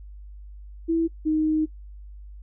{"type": "tone pair in turn", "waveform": "sine", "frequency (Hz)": [329.5, 311], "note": ["E4", "D#4"], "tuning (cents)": [-1, -1], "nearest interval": "minor second", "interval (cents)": 100, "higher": "first", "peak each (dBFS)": -19, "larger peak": "neither", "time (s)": [[0.88, 1.08], [1.25, 1.66]], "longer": "second", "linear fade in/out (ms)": 20, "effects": ["noise-tail reverb RT60 0.1 s tail -22 dB re dry", "added 50 Hz sine -39 dBFS peak until 2.42 s"]}